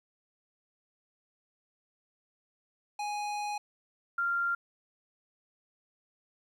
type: tone pair in turn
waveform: square / sine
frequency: 830 / 1389.1 Hz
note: G#5 / F6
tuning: -1 / -10 cents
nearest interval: major sixth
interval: 891 cents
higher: second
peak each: -33 / -27 dBFS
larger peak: second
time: 2.99-3.58 / 4.18-4.55 s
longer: first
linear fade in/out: 5 ms
effects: low-pass 8000 Hz 12 dB/octave + 11-bit